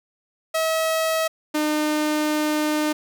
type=tone pair in turn; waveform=sawtooth; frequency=643 / 303.5 Hz; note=E5 / D#4; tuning=-43 / -43 cents; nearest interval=octave + minor second; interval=1300 cents; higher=first; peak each=-16 dBFS; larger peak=neither; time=0.54-1.28 / 1.54-2.93 s; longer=second; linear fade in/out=10 ms; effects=none